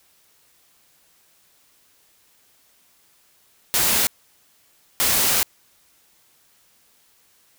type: noise bursts at uneven times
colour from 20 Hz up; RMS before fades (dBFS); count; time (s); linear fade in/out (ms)
white; -19; 2; 3.74-4.07 / 5-5.43; 0
effects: white hiss -59 dBFS RMS until 7.58 s